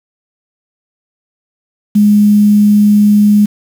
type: tone with quantisation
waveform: sine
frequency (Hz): 207.6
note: G#3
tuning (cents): 0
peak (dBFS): -4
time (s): 1.95-3.46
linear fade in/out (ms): 10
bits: 5
effects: none